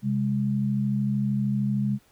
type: tone pair together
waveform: sine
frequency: 132.04 / 205.2 Hz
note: C3 / G#3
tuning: +16 / -21 cents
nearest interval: minor sixth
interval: 763 cents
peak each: -26 / -24 dBFS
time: 0.02-1.99 s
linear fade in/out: 50 ms
effects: pink hiss -61 dBFS RMS until 2.11 s